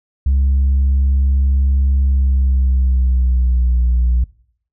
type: tone with pitch glide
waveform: sine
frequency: 67.7 to 60.66 Hz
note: C#2 to B1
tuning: -40 to -30 cents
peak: -9 dBFS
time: 0.26-4.24 s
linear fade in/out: 5 ms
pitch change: -190 cents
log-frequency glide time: 2.01-3.8 s
effects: noise-tail reverb RT60 0.6 s tail -22 dB re dry + tanh soft clip ceiling -9 dBFS